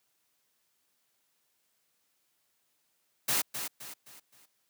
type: noise with echo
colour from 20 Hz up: white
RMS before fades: -28 dBFS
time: 3.28-3.42 s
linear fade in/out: 10 ms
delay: 260 ms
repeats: 4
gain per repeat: -8 dB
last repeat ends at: 4.46 s
effects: white hiss -75 dBFS RMS until 4.69 s + high-pass 100 Hz 12 dB/octave